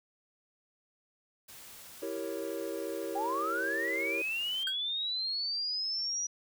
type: noise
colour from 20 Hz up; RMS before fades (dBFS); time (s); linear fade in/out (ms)
white; -50; 1.48-4.64; 10
type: chord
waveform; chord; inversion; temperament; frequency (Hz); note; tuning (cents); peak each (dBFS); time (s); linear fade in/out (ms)
triangle; E diminished seventh; none; equal; 329.6 / 392 / 466.2 / 554.4; E4 / G4 / Bb4 / Db5; 0 / 0 / 0 / 0; -38; 2.02-4.22; 5
type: linear sweep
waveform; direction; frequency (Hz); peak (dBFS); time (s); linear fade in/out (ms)
sine; up; 762 to 5840; -31; 3.15-6.27; 10
type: tone with exponential decay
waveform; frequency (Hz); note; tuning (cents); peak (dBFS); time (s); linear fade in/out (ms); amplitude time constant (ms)
square; 1541; G6; -30; -32; 4.67-4.78; 2; 22
effects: none